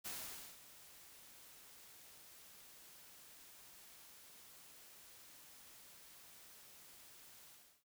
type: noise with ADSR envelope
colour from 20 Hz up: white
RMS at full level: -45 dBFS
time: 0.04-7.84 s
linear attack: 20 ms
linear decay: 500 ms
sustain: -15 dB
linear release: 350 ms
effects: none